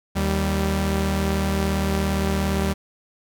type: tone pair together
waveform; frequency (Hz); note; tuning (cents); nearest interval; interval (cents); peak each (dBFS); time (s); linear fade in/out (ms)
sawtooth; 77.47 / 195.2; D#2 / G3; -7 / -7; octave + major third; 1600; -19; 0.15-2.74; 20
effects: none